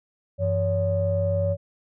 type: tone cluster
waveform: sine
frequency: 95.6 / 166.6 / 565 Hz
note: G2 / E3 / C#5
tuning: -43 / +19 / +33 cents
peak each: -23 / -31 / -23 dBFS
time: 0.38-1.57 s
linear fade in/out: 50 ms
effects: tanh soft clip ceiling -12 dBFS